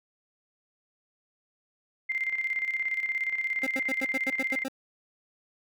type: tone with tremolo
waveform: sine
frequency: 2093 Hz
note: C7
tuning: in tune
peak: -25 dBFS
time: 2.09-4.64 s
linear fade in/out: 10 ms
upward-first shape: square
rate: 17 Hz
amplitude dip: 60%
type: tone bursts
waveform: 25% pulse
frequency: 266.1 Hz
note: C4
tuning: 29 cents sharp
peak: -26 dBFS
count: 9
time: 3.63-4.684 s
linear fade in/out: 5 ms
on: 38 ms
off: 89 ms
effects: none